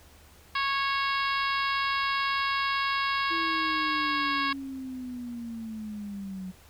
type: harmonic tone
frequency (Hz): 551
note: C#5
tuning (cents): -11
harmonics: 2 / 3 / 4 / 5 / 6 / 7 / 8 / 9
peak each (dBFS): -28 / -32 / -34 / -36 / -38 / -39 / -40 / -41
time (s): 0.55-4.53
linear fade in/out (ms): 5
type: linear sweep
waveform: sine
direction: down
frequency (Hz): 333.3 to 183.3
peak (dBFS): -34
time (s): 3.3-6.52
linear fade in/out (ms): 20
effects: added 75 Hz sine -56 dBFS peak until 6.69 s + pink hiss -56 dBFS RMS until 6.69 s